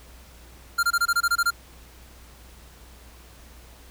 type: tone bursts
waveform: square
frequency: 1392 Hz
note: F6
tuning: 6 cents flat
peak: -19 dBFS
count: 10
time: 0.78-1.507 s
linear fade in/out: 10 ms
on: 52 ms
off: 23 ms
effects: added 60 Hz sine -48 dBFS peak until 3.9 s + pink hiss -51 dBFS RMS until 3.9 s